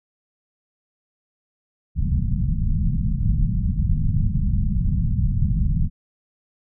pink low-pass noise, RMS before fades -20 dBFS, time 1.95-5.9 s, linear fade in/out 50 ms, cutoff 200 Hz, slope 48 dB/octave, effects none

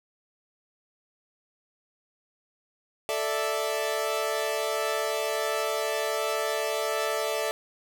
sawtooth chord, A suspended fourth, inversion none, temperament equal, 440 / 587.3 / 659.3 Hz, A4 / D5 / E5, 0 / 0 / 0 cents, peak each -27 dBFS, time 3.09-7.51 s, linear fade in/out 0 ms, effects none

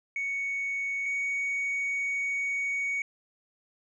sine tone pair in turn, 2225 / 2237 Hz, C#7 / C#7, +6 / +15 cents, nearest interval unison, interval 9 cents, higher second, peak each -27 / -25 dBFS, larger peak second, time 0.16-1.06 / 1.06-3.02 s, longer second, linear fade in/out 2 ms, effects tanh soft clip ceiling -26 dBFS

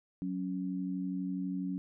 sine tone pair together, 185 / 277.2 Hz, F#3 / C#4, 0 / 0 cents, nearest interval perfect fifth, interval 700 cents, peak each -35 / -36 dBFS, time 0.22-1.78 s, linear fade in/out 0 ms, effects none

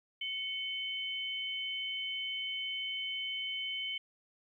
sine tone pair together, 2217 / 3059 Hz, C#7 / G7, 0 / -43 cents, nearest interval tritone, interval 557 cents, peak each -40 / -36 dBFS, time 0.21-3.98 s, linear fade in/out 5 ms, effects 12-bit

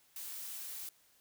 blue noise, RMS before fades -44 dBFS, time 0.16-0.89 s, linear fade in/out 2 ms, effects white hiss -68 dBFS RMS until 1.2 s

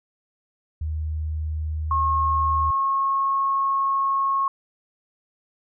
sine tone, 77.78 Hz, D#2, in tune, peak -24 dBFS, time 0.81-2.71 s, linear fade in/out 5 ms
sine tone with pitch glide, 1083 to 1091.8 Hz, C#6 to C#6, -41 to -27 cents, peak -19 dBFS, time 1.91-4.48 s, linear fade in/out 2 ms, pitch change +14 cents, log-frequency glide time 2.21-3.39 s
effects none

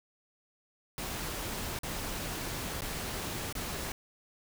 pink noise with dropouts, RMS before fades -37 dBFS, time 0.98-3.92 s, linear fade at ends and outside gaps 1 ms, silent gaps 1.789-1.833 / 2.808-2.819 / 3.526-3.552 s, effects none

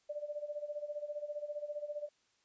sine tone with tremolo, 591 Hz, D5, 11 cents sharp, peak -35 dBFS, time 0.09-2.09 s, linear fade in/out 10 ms, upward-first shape sine, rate 15 Hz, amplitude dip 80%, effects white hiss -74 dBFS RMS until 2.44 s + resampled to 16000 Hz

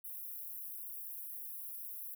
white high-pass noise, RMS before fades -45 dBFS, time 0.04-2.15 s, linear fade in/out 10 ms, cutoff 11000 Hz, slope 48 dB/octave, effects none

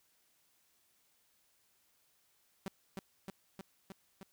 sawtooth tone with echo, 192.8 Hz, G3, 28 cents flat, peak -34 dBFS, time 2.66-2.68 s, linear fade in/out 0 ms, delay 310 ms, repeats 5, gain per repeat -2 dB, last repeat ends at 4.23 s, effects white hiss -73 dBFS RMS until 4.32 s

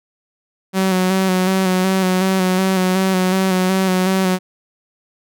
sawtooth tone with vibrato, 187.2 Hz, F#3, 20 cents sharp, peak -10 dBFS, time 0.73-4.39 s, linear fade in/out 50 ms, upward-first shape square, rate 2.7 Hz, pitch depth 26 cents each way, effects none

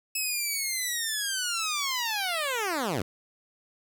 10% pulse linear sweep, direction down, 2603 to 78.1 Hz, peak -19 dBFS, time 0.15-3.02 s, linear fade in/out 5 ms, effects none

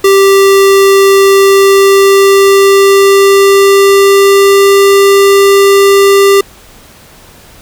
square tone with pitch glide, 392 to 396.1 Hz, G4 to G4, 0 to +18 cents, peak -3 dBFS, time 0.04-6.41 s, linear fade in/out 5 ms, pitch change +18 cents, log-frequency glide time 1.28-4.75 s, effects pink hiss -37 dBFS RMS until 7.61 s

